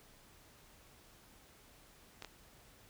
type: clicks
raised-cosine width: 0.2 ms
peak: -28 dBFS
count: 2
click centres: 2.223 / 2.247 s
effects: pink hiss -62 dBFS RMS until 2.89 s